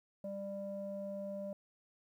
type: tone with low-pass filter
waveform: square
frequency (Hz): 198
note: G3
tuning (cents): +18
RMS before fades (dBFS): -42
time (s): 0.24-1.53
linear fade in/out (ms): 2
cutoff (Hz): 570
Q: 5.7
effects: 12-bit